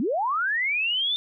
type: linear sweep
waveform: sine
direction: up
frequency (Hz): 200.7 to 3600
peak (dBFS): -22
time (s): 0-1.16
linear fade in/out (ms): 0
effects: none